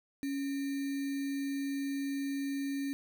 sine tone with sample-and-hold, 277.2 Hz, C#4, in tune, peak -32 dBFS, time 0.23-2.93 s, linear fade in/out 0 ms, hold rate 2100 Hz, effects none

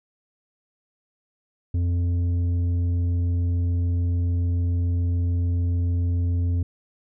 sine tone with tanh clipping, 87.31 Hz, F2, in tune, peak -21 dBFS, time 1.74-6.63 s, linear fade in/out 5 ms, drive 7 dB, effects none

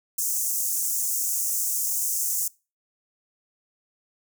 pink high-pass noise, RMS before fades -26 dBFS, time 0.18-2.48 s, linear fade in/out 5 ms, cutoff 6200 Hz, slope 48 dB/octave, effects noise-tail reverb RT60 0.3 s tail -23 dB re dry

